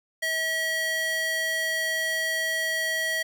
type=tone with high-pass filter; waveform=square; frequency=643 Hz; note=E5; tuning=43 cents flat; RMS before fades=-27 dBFS; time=0.22-3.23 s; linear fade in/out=10 ms; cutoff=1400 Hz; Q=8.8; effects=none